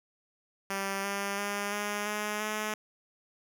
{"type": "tone with pitch steps", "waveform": "5% pulse", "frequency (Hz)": [196, 199.43, 202.9, 206.5, 210.1, 213.7], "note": ["G3", "G3", "G#3", "G#3", "G#3", "G#3"], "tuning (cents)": [0, 30, -40, -10, 20, 50], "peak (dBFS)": -20, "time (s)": [0.7, 2.74], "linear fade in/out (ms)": 2, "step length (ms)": 340, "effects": []}